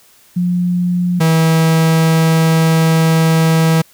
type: tone pair in turn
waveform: sine / 45% pulse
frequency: 177.8 / 161.78 Hz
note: F3 / E3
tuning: +31 / -32 cents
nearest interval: major second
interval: 163 cents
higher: first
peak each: -12 / -9 dBFS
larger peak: second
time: 0.36-1.2 / 1.2-3.82 s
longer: second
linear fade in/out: 10 ms
effects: white hiss -48 dBFS RMS until 3.93 s